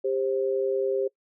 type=tone pair together; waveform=sine; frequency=397.6 / 528 Hz; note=G4 / C5; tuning=+25 / +16 cents; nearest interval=perfect fourth; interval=491 cents; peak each=-25 / -27 dBFS; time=0.04-1.08 s; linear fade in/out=10 ms; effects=noise-tail reverb RT60 0.1 s tail -24 dB re dry